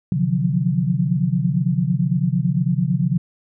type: tone cluster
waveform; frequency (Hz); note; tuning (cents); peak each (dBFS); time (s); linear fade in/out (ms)
sine; 131 / 149 / 173 / 181.9; C3 / D3 / F3 / F#3; +2 / +25 / -16 / -29; -22; 0.12-3.18; 2
effects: none